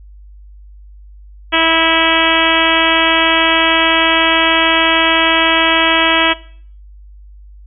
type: harmonic tone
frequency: 326.4 Hz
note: E4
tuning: 17 cents flat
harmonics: 1 / 2 / 3 / 4 / 5 / 6 / 7 / 8 / 9 / 10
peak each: -19 / -19 / -19 / -19 / -19 / -19 / -19 / -19 / -19 / -19 dBFS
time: 1.52-6.34 s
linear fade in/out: 20 ms
effects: noise-tail reverb RT60 0.5 s tail -18 dB re dry + added 50 Hz sine -35 dBFS peak until 7.66 s